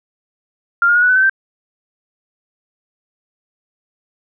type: tone with pitch steps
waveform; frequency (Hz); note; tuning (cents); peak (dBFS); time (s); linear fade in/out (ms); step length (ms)
sine; 1394 / 1420.8 / 1448.2 / 1476 / 1504.4 / 1533.4 / 1562.9; F6 / F6 / F#6 / F#6 / F#6 / G6 / G6; -4 / +29 / -38 / -5 / +28 / -39 / -6; -9; 0.82-1.296; 2; 68
effects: none